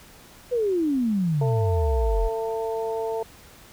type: exponential sweep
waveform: sine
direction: down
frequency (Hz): 508 to 39.82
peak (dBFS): -20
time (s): 0.51-2.29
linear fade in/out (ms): 20
type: harmonic tone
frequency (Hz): 224.3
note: A3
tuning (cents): +34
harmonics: 2 / 3 / 4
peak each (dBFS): -26 / -32 / -33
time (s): 1.41-3.23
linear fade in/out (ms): 5
effects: pink hiss -49 dBFS RMS until 3.72 s